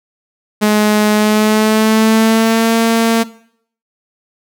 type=tone with pitch glide; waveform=sawtooth; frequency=211.3 to 227.8 Hz; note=G#3 to A#3; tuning=+30 to -40 cents; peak=-5 dBFS; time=0.61-3.24 s; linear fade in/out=20 ms; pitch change=+130 cents; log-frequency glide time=1.13-2.75 s; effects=noise-tail reverb RT60 0.6 s tail -18 dB re dry